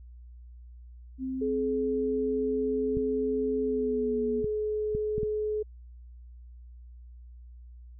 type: tone with pitch glide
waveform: sine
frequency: 261.6 to 242.7 Hz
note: C4 to B3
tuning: 0 to -30 cents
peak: -30 dBFS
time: 1.18-4.44 s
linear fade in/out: 50 ms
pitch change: -130 cents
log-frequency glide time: 3.63-4.21 s
type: tone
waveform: sine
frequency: 425.7 Hz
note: G#4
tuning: 43 cents sharp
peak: -27 dBFS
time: 1.41-5.63 s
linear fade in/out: 10 ms
type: clicks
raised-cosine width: 5 ms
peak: -21 dBFS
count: 5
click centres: 2.971 / 4.444 / 4.95 / 5.181 / 5.232 s
effects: added 60 Hz sine -45 dBFS peak until 7.99 s